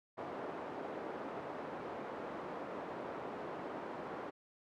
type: band-pass noise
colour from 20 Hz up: pink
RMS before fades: -44 dBFS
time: 0.17-4.31 s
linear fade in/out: 20 ms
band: 330 to 1000 Hz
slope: 12 dB/octave
effects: none